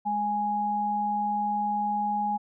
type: tone pair together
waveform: sine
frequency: 207.7 / 830.8 Hz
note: G#3 / G#5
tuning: 0 / 0 cents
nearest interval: 2 octaves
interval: 2400 cents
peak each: -33 / -25 dBFS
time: 0.05-2.38 s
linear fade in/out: 20 ms
effects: none